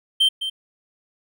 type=tone with echo; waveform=triangle; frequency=3130 Hz; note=G7; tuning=3 cents flat; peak=-12 dBFS; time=0.2-0.29 s; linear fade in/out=10 ms; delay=210 ms; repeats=1; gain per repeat=-10 dB; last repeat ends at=0.5 s; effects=none